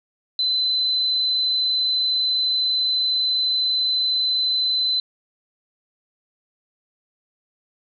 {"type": "tone", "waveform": "sine", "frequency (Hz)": 4037, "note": "B7", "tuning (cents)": 37, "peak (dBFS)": -18, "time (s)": [0.39, 5], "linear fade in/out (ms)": 2, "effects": []}